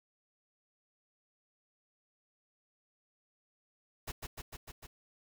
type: noise with echo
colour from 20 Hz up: pink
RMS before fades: -40 dBFS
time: 4.07-4.12 s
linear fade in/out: 10 ms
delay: 150 ms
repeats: 5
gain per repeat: -2 dB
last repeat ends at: 4.87 s
effects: none